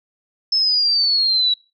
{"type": "exponential sweep", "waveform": "sine", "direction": "down", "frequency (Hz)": [5274, 3889], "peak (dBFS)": -14, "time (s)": [0.52, 1.54], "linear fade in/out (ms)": 5, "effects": ["noise-tail reverb RT60 0.3 s tail -22 dB re dry"]}